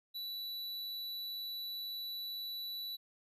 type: tone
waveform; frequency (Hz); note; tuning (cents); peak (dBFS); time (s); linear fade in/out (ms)
square; 3951; B7; 0; -40; 0.14-2.97; 20
effects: resampled to 32000 Hz